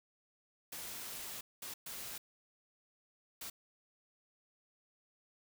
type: noise bursts at uneven times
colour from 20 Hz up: white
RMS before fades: -45 dBFS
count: 4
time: 0.72-1.41 / 1.62-1.74 / 1.86-2.18 / 3.41-3.5 s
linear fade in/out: 5 ms
effects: none